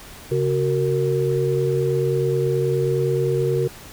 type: tone cluster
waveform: sine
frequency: 136.6 / 371.6 / 461.1 Hz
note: C#3 / F#4 / A#4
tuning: -25 / +7 / -19 cents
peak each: -22 dBFS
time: 0.31-3.68 s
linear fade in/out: 10 ms
effects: pink hiss -41 dBFS RMS until 3.92 s